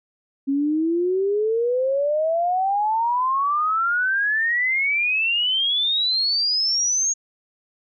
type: exponential sweep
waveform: sine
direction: up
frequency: 270.7 to 6645 Hz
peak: -18 dBFS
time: 0.47-7.14 s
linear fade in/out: 20 ms
effects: none